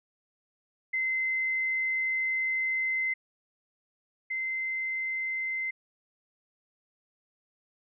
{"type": "tone pair in turn", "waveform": "sine", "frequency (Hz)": [2063, 2071], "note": ["C7", "C7"], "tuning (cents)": [-25, -18], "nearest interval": "unison", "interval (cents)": 7, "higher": "second", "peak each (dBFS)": [-26, -29], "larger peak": "first", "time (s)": [[0.93, 3.14], [4.3, 5.71]], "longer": "first", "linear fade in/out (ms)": 10, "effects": []}